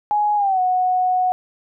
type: tone with pitch glide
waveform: sine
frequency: 835 to 735.4 Hz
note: G#5 to F#5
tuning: +9 to -11 cents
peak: -15 dBFS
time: 0.11-1.32 s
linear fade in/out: 0 ms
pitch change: -220 cents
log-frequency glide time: 0.36-0.6 s
effects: none